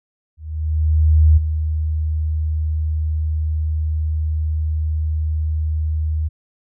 sine tone with ADSR envelope, 77.78 Hz, D#2, in tune, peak -7 dBFS, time 0.37-6.29 s, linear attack 1000 ms, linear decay 14 ms, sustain -10 dB, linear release 20 ms, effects none

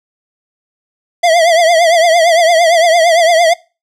square tone with vibrato, 670 Hz, E5, 28 cents sharp, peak -7 dBFS, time 1.23-3.54 s, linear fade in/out 10 ms, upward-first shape triangle, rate 8.8 Hz, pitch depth 110 cents each way, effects noise-tail reverb RT60 0.3 s tail -23 dB re dry + low-pass 8000 Hz 12 dB/octave

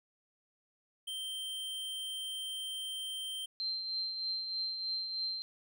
square tone, 3136 Hz, G7, in tune, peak -38 dBFS, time 1.07-3.46 s, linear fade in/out 10 ms
sine tone with tremolo, 4138 Hz, C8, 20 cents flat, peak -32 dBFS, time 3.6-5.42 s, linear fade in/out 0 ms, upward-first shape triangle, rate 3.2 Hz, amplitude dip 50%
effects none

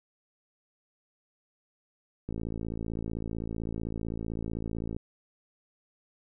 click train, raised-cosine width 3 ms, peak -22 dBFS, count 150, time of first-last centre 2.29-4.965 s, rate 55.7 Hz, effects none

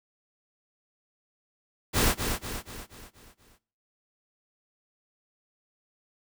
pink noise with echo, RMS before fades -23 dBFS, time 1.93-2.15 s, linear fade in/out 50 ms, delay 240 ms, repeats 6, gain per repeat -6 dB, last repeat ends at 3.59 s, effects noise-tail reverb RT60 0.5 s tail -21 dB re dry

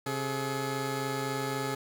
15% pulse tone pair together, 134 / 425.8 Hz, C3 / G#4, +42 / +43 cents, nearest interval octave + minor sixth, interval 2001 cents, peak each -27 dBFS, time 0.06-1.75 s, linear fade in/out 5 ms, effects none

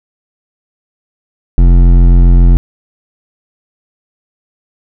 sine tone with hard clipping, 43.65 Hz, F1, in tune, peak -4 dBFS, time 1.58-2.57 s, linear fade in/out 0 ms, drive 12 dB, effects none

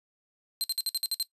sawtooth tone bursts, 4145 Hz, C8, 17 cents flat, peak -23 dBFS, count 8, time 0.61-1.227 s, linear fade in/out 0 ms, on 29 ms, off 55 ms, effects noise-tail reverb RT60 0.1 s tail -17 dB re dry + resampled to 32000 Hz

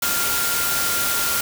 sine tone in noise, 1396.9 Hz, F6, in tune, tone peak -26 dBFS, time 0.02-1.41 s, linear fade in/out 5 ms, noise white, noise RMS -22 dBFS, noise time 0.02-1.41 s, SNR -7 dB, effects none

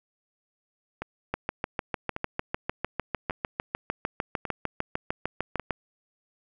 two click trains, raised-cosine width 0.5 ms, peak -17 / -12 dBFS, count 5 / 30, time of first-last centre 1.02-5.597 / 1.34-5.707 s, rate 0.874 / 6.64 Hz, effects none

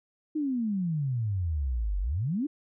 sine exponential two-way sweep, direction down then up, 316.3 to 45.17 to 316.3 Hz, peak -26 dBFS, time 0.35-2.47 s, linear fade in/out 10 ms, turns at 2 s, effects none

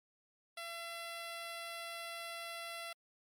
10% pulse tone, 676 Hz, E5, 43 cents sharp, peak -34 dBFS, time 0.57-2.93 s, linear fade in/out 5 ms, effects MP3 64 kbps

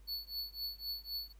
square tone with tremolo, 4435 Hz, C#8, in tune, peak -36 dBFS, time 0.07-1.33 s, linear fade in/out 20 ms, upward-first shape triangle, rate 3.9 Hz, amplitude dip 100%, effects added 50 Hz sine -55 dBFS peak until 1.39 s + pink hiss -70 dBFS RMS until 1.39 s

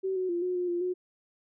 sine tone with pitch steps, 381.2 / 370.5 / 346.1 / 363.2 / 357.3 / 348.1 / 363.3 Hz, G4 / F#4 / F4 / F#4 / F4 / F4 / F#4, -48 / +2 / -16 / -32 / +40 / -6 / -32 cents, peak -27 dBFS, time 0.03-0.94 s, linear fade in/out 20 ms, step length 130 ms, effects none

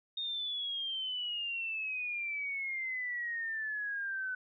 sine exponential sweep, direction down, 3700 to 1500 Hz, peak -34 dBFS, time 0.17-4.35 s, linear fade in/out 5 ms, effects none

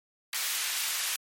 pink high-pass noise, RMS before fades -31 dBFS, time 0.33-1.16 s, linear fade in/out 2 ms, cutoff 2000 Hz, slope 12 dB/octave, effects MP3 64 kbps

